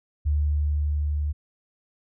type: tone with level ramp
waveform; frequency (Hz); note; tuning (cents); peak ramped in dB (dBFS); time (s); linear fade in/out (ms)
sine; 74; D2; +14; -19 to -23; 0.25-1.33; 20
effects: none